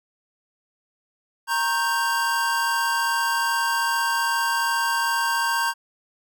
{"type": "chord", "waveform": "square", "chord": "G diminished", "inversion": "first", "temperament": "equal with one note detuned", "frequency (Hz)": [932.3, 1087.2, 1568], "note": ["Bb5", "Db6", "G6"], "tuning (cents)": [0, -34, 0], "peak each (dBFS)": [-25, -29, -25], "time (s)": [1.47, 5.74], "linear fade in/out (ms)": 50, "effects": []}